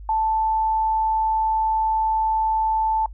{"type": "tone", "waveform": "sine", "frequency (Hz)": 880, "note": "A5", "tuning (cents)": 0, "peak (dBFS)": -18, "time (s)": [0.09, 3.06], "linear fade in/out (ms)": 2, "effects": ["noise-tail reverb RT60 0.1 s tail -24 dB re dry", "added 50 Hz sine -35 dBFS peak until 3.13 s"]}